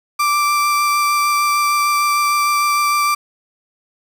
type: tone with vibrato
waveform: 35% pulse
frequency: 1174 Hz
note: D6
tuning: 1 cent flat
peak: -12 dBFS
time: 0.19-3.15 s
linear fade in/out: 10 ms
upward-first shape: triangle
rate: 6.6 Hz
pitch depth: 11 cents each way
effects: 7-bit